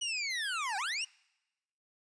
25% pulse linear two-way sweep, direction down then up, 2960 to 746 to 2960 Hz, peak -29 dBFS, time 0.01-1.05 s, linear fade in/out 10 ms, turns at 0.77 s, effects noise-tail reverb RT60 1.0 s tail -26 dB re dry + resampled to 22050 Hz

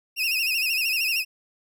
30% pulse tone with vibrato, 2633 Hz, E7, 3 cents flat, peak -19 dBFS, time 0.16-1.25 s, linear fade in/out 50 ms, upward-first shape sine, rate 13 Hz, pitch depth 100 cents each way, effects none

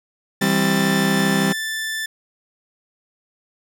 35% pulse chord, C major, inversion first, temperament just, 163.52 / 196.22 / 261.6 Hz, E3 / G3 / C4, -14 / +2 / 0 cents, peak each -22 / -17 / -22 dBFS, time 0.41-1.53 s, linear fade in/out 10 ms
sawtooth tone with pitch glide, 1774 to 1762.8 Hz, A6 to A6, +14 to +3 cents, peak -20 dBFS, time 0.41-2.06 s, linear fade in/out 5 ms, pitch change -11 cents, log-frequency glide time 0.59-1.29 s
effects none

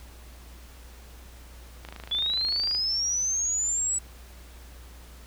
click train, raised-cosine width 0.3 ms, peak -24 dBFS, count 25, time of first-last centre 1.85-2.749 s, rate 26.7 Hz
sine linear sweep, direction up, 3400 to 7902 Hz, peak -24 dBFS, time 2.11-3.99 s, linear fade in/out 10 ms
effects added 60 Hz sine -45 dBFS peak until 5.26 s + pink hiss -52 dBFS RMS until 5.26 s

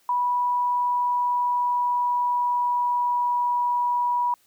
sine tone with pitch glide, 980 to 972.1 Hz, B5 to B5, -14 to -28 cents, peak -20 dBFS, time 0.09-4.34 s, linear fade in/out 2 ms, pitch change -14 cents, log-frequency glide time 0.2-3.47 s, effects white hiss -62 dBFS RMS until 4.46 s

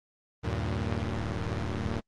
sawtooth tone cluster, 75.8 / 96 / 114.2 Hz, D#2 / G2 / A#2, -45 / -36 / -35 cents, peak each -29 dBFS, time 0.43-2.01 s, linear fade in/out 20 ms, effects low-pass 5000 Hz 12 dB/octave + Opus 24 kbps

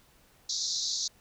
pink band-pass noise, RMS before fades -32 dBFS, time 0.49-1.08 s, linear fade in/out 5 ms, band 3800 to 6800 Hz, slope 96 dB/octave, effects pink hiss -62 dBFS RMS until 1.2 s

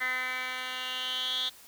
10% pulse tone with band-pass filter sweep, 255.2 Hz, C4, 43 cents flat, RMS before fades -33 dBFS, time 0-1.5 s, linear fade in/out 20 ms, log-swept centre 2000 to 3500 Hz, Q 9.2, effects white hiss -53 dBFS RMS until 1.67 s

